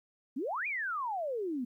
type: exponential two-way sweep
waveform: sine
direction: up then down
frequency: 232.2 to 2499 to 232.2 Hz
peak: -32 dBFS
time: 0.36-1.65 s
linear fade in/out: 10 ms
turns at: 0.67 s
effects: 12-bit